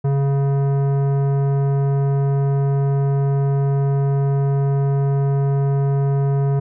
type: tone with tanh clipping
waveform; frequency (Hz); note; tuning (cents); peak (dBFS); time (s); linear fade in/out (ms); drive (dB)
sine; 138.9; C#3; +4; -17; 0.04-6.6; 10; 14
effects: none